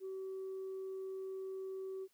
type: tone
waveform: sine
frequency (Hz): 381.5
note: G4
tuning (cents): -47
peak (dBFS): -39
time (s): 0-2.08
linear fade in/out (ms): 50
effects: tanh soft clip ceiling -38 dBFS + white hiss -75 dBFS RMS until 2.13 s